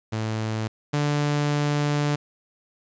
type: tone pair in turn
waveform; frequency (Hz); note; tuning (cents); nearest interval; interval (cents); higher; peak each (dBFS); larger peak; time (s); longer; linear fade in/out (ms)
sawtooth; 110 / 146.53; A2 / D3; 0 / -4; perfect fourth; 496; second; -21 / -17; second; 0.12-0.68 / 0.93-2.16; second; 10
effects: resampled to 16000 Hz + 9-bit